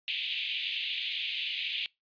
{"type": "band-pass noise", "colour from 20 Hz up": "white", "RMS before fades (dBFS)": -34, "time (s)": [0.08, 1.86], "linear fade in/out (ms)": 0, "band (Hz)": [2400, 3600], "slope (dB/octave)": 48, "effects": ["noise-tail reverb RT60 0.2 s tail -24 dB re dry", "resampled to 11025 Hz"]}